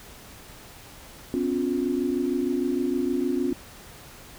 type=tone cluster; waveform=sine; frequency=255.5 / 282 / 355.3 Hz; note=C4 / C#4 / F4; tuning=-41 / +30 / +30 cents; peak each=-27 dBFS; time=1.34-3.53 s; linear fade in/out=0 ms; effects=pink hiss -46 dBFS RMS until 4.38 s